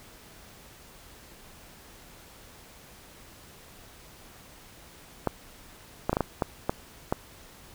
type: clicks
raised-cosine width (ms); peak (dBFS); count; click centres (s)
1; -10; 8; 5.273 / 6.095 / 6.13 / 6.169 / 6.207 / 6.422 / 6.695 / 7.125
effects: pink hiss -51 dBFS RMS until 7.74 s